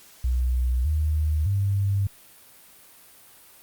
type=tone with pitch steps; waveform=sine; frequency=62.3 / 76.8 / 99 Hz; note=B1 / D#2 / G2; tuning=+16 / -22 / +18 cents; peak=-20 dBFS; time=0.24-2.07 s; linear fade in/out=5 ms; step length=610 ms; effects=white hiss -51 dBFS RMS until 3.62 s + Opus 48 kbps